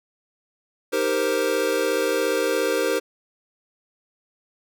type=chord; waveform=square; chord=C minor seventh; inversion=first; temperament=equal; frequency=311.1 / 392 / 466.2 / 523.3 Hz; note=Eb4 / G4 / Bb4 / C5; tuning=0 / 0 / 0 / 0 cents; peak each=-30 / -27 / -25 / -26 dBFS; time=0.92-3 s; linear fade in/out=20 ms; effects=none